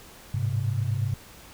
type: tone cluster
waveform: sine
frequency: 102.7 / 111.4 / 131.6 Hz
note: G#2 / A2 / C3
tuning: -19 / +22 / +10 cents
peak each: -26 / -33 / -28 dBFS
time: 0.34-1.14 s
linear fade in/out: 5 ms
effects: pink hiss -48 dBFS RMS until 1.53 s